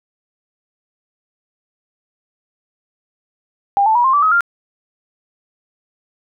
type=tone with pitch steps; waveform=sine; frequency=801 / 878.6 / 963.6 / 1056.9 / 1159.3 / 1271.5 / 1394.6 Hz; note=G5 / A5 / B5 / C6 / D6 / D#6 / F6; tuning=+37 / -3 / -43 / +17 / -23 / +37 / -3 cents; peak=-10 dBFS; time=3.77-4.407 s; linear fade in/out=0 ms; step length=91 ms; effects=none